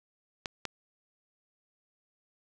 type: clicks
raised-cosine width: 0.2 ms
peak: -16 dBFS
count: 2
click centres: 0.458 / 0.653 s
effects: none